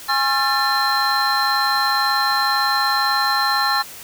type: tone cluster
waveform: triangle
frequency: 822 / 1079 / 1359 / 1769 / 4119 Hz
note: G#5 / C#6 / F6 / A6 / C8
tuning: -18 / -47 / -48 / +9 / -28 cents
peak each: -21 dBFS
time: 0.08-3.83 s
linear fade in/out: 20 ms
effects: white hiss -37 dBFS RMS until 4.03 s